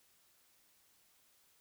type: silence
effects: white hiss -70 dBFS RMS until 1.6 s